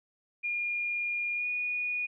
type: tone with pitch glide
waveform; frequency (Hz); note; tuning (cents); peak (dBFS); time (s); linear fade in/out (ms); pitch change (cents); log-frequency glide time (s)
sine; 2419 to 2457; D#7 to D#7; -49 to -22; -29; 0.43-2.07; 20; +27; 1.35-1.46
effects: none